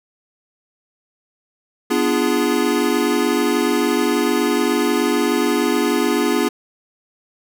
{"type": "chord", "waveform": "square", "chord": "B diminished seventh", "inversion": "none", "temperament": "equal with one note detuned", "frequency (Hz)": [246.9, 293.7, 343.4, 415.3], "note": ["B3", "D4", "F4", "Ab4"], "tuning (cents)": [0, 0, -29, 0], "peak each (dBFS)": -22, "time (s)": [1.9, 6.49], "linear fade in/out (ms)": 10, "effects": []}